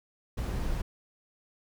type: noise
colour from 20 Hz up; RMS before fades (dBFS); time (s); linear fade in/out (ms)
brown; -31; 0.37-0.82; 10
effects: none